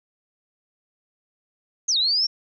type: linear two-way sweep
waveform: sine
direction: down then up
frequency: 6645 to 3655 to 5560 Hz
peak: -18 dBFS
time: 1.88-2.27 s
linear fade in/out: 10 ms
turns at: 1.97 s
effects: none